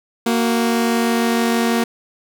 sawtooth tone pair together, 232.3 / 371.6 Hz, A#3 / F#4, -6 / +7 cents, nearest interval minor sixth, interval 813 cents, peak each -12 / -19 dBFS, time 0.26-1.84 s, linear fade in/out 5 ms, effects none

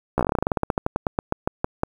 slowing click train, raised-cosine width 1 ms, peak -6 dBFS, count 25, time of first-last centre 0.18-1.834 s, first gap 14 ms, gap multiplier 1.12, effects 7-bit

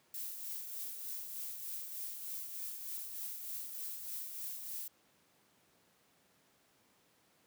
violet noise with tremolo, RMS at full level -41 dBFS, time 0.14-4.88 s, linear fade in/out 2 ms, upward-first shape triangle, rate 3.3 Hz, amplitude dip 50%, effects pink hiss -70 dBFS RMS until 7.46 s + high-pass 150 Hz 12 dB/octave

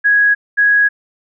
sine tone pair in turn, 1661.2 / 1661.2 Hz, G#6 / G#6, 0 / 0 cents, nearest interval unison, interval 0 cents, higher neither, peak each -8 dBFS, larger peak neither, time 0.04-0.35 / 0.57-0.89 s, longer second, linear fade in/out 20 ms, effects none

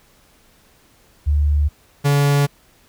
sine / 45% pulse tone pair in turn, 73.42 / 142.66 Hz, D2 / D3, 0 / -50 cents, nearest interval octave, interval 1150 cents, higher second, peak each -13 dBFS, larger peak neither, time 1.26-1.69 / 2.04-2.47 s, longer neither, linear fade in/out 20 ms, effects pink hiss -54 dBFS RMS until 2.88 s

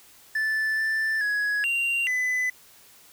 triangle tone with pitch steps, 1754 / 1767 / 1674 / 2767 / 2005 Hz, A6 / A6 / G#6 / F7 / B6, -6 / +7 / +13 / -17 / +26 cents, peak -21 dBFS, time 0.35-2.5 s, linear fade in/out 5 ms, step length 430 ms, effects white hiss -53 dBFS RMS until 3.12 s

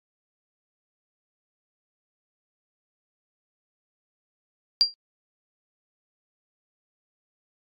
sine tone with exponential decay, 4754 Hz, D8, 20 cents sharp, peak -11 dBFS, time 4.81-4.94 s, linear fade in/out 0 ms, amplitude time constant 28 ms, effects AAC 64 kbps

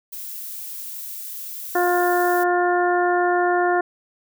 violet noise, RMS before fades -33 dBFS, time 0.12-2.44 s, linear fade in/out 10 ms
harmonic tone, 354.6 Hz, F4, 26 cents sharp, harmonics 1 / 2 / 3 / 4 / 5, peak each -20 / -20 / -28 / -26 / -28 dBFS, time 1.75-3.81 s, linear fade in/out 5 ms
effects none

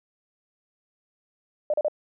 sine tone bursts, 601 Hz, D5, 40 cents sharp, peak -20 dBFS, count 3, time 1.7-1.883 s, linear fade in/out 2 ms, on 37 ms, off 36 ms, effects none

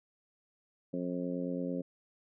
harmonic tone, 89 Hz, F2, 33 cents sharp, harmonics 2 / 3 / 4 / 5 / 6 / 7, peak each -38 / -36 / -45 / -43 / -40 / -52 dBFS, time 0.93-1.82 s, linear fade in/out 10 ms, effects none

